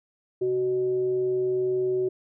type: tone with frequency modulation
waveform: sine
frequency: 373.9 Hz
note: F#4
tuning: 18 cents sharp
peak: -22 dBFS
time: 0.41-2.09 s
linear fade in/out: 10 ms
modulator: 242 Hz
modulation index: 0.24
effects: none